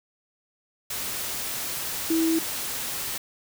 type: tone in noise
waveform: sine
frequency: 325.7 Hz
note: E4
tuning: 21 cents flat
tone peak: -20 dBFS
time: 2.1-2.39 s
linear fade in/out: 5 ms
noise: white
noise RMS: -31 dBFS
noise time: 0.9-3.18 s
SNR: +8 dB
effects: none